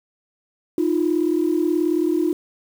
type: tone pair together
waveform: sine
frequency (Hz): 311.1 / 349.7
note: D#4 / F4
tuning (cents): 0 / +2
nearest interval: major second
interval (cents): 202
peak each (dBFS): -19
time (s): 0.78-2.33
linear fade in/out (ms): 2
effects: tanh soft clip ceiling -10 dBFS + 7-bit